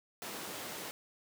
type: high-pass noise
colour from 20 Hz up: pink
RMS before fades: -43 dBFS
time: 0.22-0.91 s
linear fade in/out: 0 ms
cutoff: 250 Hz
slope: 12 dB/octave
effects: none